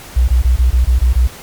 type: tone bursts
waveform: sine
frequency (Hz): 61.74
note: B1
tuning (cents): 0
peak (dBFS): -7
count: 8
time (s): 0.16-1.274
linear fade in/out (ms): 10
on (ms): 120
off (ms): 22
effects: pink hiss -34 dBFS RMS until 1.42 s + MP3 96 kbps